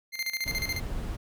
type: tone with tremolo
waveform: 25% pulse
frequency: 2100 Hz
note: C7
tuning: 6 cents sharp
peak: -24 dBFS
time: 0.12-0.81 s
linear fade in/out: 50 ms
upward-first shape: square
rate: 14 Hz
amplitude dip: 75%
type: noise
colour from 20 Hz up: brown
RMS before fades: -34 dBFS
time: 0.45-1.17 s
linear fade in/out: 20 ms
effects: none